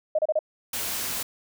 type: tone bursts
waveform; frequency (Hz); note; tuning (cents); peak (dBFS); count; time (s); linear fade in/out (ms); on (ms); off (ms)
sine; 620; D#5; -6; -19; 4; 0.15-0.391; 5; 37; 31
type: noise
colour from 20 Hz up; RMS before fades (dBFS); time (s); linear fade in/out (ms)
white; -30; 0.73-1.23; 5
effects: none